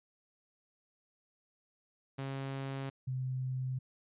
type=tone pair in turn; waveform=sawtooth / sine; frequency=135.8 / 129.26 Hz; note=C#3 / C3; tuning=-35 / -21 cents; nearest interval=minor second; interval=86 cents; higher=first; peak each=-33 / -33 dBFS; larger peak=neither; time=2.18-2.9 / 3.07-3.79 s; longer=neither; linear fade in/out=10 ms; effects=resampled to 8000 Hz